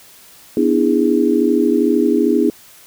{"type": "chord", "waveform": "sine", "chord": "E dominant seventh", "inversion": "second", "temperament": "just", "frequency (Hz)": [247.2, 296.7, 329.6, 412], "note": ["B3", "D4", "E4", "G#4"], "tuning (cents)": [2, 18, 0, -14], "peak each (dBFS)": -17, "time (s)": [0.57, 2.5], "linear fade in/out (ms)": 2, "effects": ["white hiss -44 dBFS RMS until 2.86 s"]}